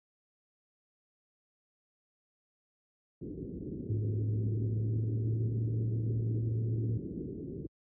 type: low-pass noise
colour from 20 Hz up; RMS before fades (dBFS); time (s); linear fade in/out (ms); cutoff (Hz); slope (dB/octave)
white; -40; 3.21-7.67; 5; 400; 48
type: tone with pitch glide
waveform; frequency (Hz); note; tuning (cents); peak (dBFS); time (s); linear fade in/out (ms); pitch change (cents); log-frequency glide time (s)
sine; 106.6 to 112.94; G#2 to A2; +46 to +46; -29; 3.89-6.98; 10; +100; 4.1-5.49
effects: high-pass 60 Hz 12 dB/octave